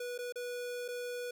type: tone with dropouts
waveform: square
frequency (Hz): 488.9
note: B4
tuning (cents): -18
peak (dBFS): -38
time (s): 0-1.31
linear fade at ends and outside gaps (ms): 5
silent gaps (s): 0.179-0.187 / 0.324-0.357 / 0.881-0.885
effects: none